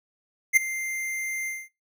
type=tone with ADSR envelope; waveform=square; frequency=2093 Hz; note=C7; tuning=in tune; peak=-13 dBFS; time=0.53-1.69 s; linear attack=37 ms; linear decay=10 ms; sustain=-16 dB; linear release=220 ms; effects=noise-tail reverb RT60 0.2 s tail -20 dB re dry